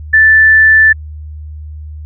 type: tone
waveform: sine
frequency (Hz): 1760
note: A6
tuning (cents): 0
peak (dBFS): -3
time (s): 0.13-0.93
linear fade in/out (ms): 10
effects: added 76 Hz sine -24 dBFS peak until 2.05 s